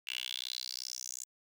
10% pulse tone with high-pass filter sweep, 62.7 Hz, B1, 27 cents sharp, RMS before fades -41 dBFS, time 0.07-1.25 s, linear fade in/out 5 ms, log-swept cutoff 2700 to 7200 Hz, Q 5.7, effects none

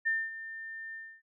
sine tone with ADSR envelope, 1800 Hz, A6, 39 cents sharp, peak -25 dBFS, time 0.05-1.22 s, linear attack 21 ms, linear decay 230 ms, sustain -14 dB, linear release 280 ms, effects none

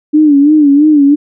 sine tone with vibrato, 293.7 Hz, D4, in tune, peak -3 dBFS, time 0.13-1.16 s, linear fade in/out 20 ms, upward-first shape sine, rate 3 Hz, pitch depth 91 cents each way, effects none

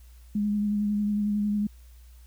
sine tone with vibrato, 207.2 Hz, G#3, 4 cents flat, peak -23 dBFS, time 0.35-1.67 s, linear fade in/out 5 ms, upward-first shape sine, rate 11 Hz, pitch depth 21 cents each way, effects added 60 Hz sine -47 dBFS peak until 2.26 s + white hiss -62 dBFS RMS until 2.26 s

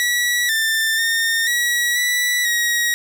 sawtooth tone with pitch steps, 1938 / 1784 / 1824 / 1924 / 1959 / 1899 Hz, B6 / A6 / A#6 / B6 / B6 / A#6, -33 / +23 / -38 / -46 / -15 / +32 cents, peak -13 dBFS, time 0-2.94 s, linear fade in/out 0 ms, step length 490 ms, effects none

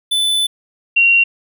square / sine tone pair in turn, 3503 / 2751 Hz, A7 / F7, -8 / -27 cents, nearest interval major third, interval 419 cents, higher first, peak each -14 / -8 dBFS, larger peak second, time 0.11-0.47 / 0.96-1.24 s, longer first, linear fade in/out 10 ms, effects none

